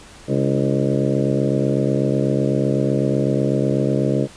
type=harmonic tone with a mistuned harmonic; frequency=68 Hz; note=C#2; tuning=33 cents flat; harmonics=2 / 3 / 4 / 5 / 6 / 7 / 8 / 9; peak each=-21 / -23 / -24 / -25 / -26 / -26 / -27 / -28 dBFS; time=0.27-4.28 s; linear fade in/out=50 ms; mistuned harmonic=4; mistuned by=+71 cents; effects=pink hiss -43 dBFS RMS until 4.36 s + resampled to 22050 Hz